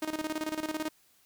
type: tone with tremolo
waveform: sawtooth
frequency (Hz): 311.1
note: D#4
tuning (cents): 0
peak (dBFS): -26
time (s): 0.02-0.89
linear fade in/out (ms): 5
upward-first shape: square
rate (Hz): 18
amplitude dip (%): 75
effects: white hiss -65 dBFS RMS until 1.25 s